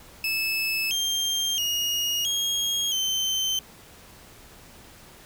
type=tone with pitch steps; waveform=30% pulse; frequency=2612 / 3188 / 2868 / 3262 / 3093 Hz; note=E7 / G7 / F7 / G#7 / G7; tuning=-17 / +28 / +45 / -32 / -24 cents; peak=-21 dBFS; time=0.24-3.59 s; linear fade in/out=2 ms; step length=670 ms; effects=pink hiss -49 dBFS RMS until 5.25 s